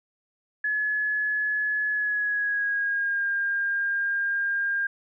sine tone with pitch glide, 1703 to 1607.4 Hz, G#6 to G6, +43 to +43 cents, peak -23 dBFS, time 0.64-4.87 s, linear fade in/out 5 ms, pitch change -100 cents, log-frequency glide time 1.9-3.27 s, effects none

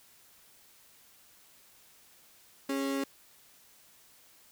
35% pulse tone pair together, 274.4 / 411.1 Hz, C#4 / G#4, -17 / -18 cents, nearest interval perfect fifth, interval 699 cents, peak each -29 / -36 dBFS, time 2.69-3.04 s, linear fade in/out 5 ms, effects white hiss -60 dBFS RMS until 4.51 s

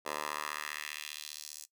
10% pulse tone with high-pass filter sweep, 75 Hz, D2, 37 cents sharp, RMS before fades -41 dBFS, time 0.05-1.66 s, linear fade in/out 20 ms, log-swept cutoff 630 to 6900 Hz, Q 1.5, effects noise-tail reverb RT60 0.1 s tail -17 dB re dry

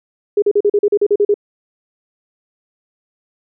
sine tone bursts, 410.8 Hz, G#4, 19 cents flat, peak -9 dBFS, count 11, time 0.37-1.342 s, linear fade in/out 5 ms, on 52 ms, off 40 ms, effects none

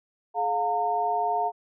sine tone cluster, 425 / 709 / 912 Hz, G#4 / F5 / A#5, +40 / +26 / -38 cents, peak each -33 / -25 / -27 dBFS, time 0.34-1.52 s, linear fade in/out 50 ms, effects none

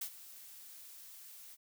blue noise with ADSR envelope, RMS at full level -38 dBFS, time 0.01-1.57 s, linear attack 8 ms, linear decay 77 ms, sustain -15 dB, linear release 37 ms, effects none

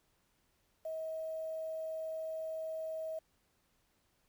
sine tone with quantisation, 639 Hz, D#5, 46 cents sharp, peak -37 dBFS, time 0.85-3.19 s, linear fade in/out 5 ms, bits 10, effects pink hiss -75 dBFS RMS until 4.28 s

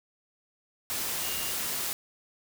sine tone in noise, 2825 Hz, F7, 19 cents sharp, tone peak -40 dBFS, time 1.23-1.51 s, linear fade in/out 0 ms, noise white, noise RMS -32 dBFS, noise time 0.9-1.93 s, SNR -11 dB, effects none

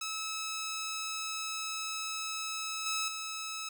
10% pulse tone with level steps, 1297 Hz, E6, 28 cents flat, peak -27 / -23 / -29 dBFS, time 0.01-3.69 s, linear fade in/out 5 ms, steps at 2.86 / 3.08 s, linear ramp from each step 2 ms, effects none

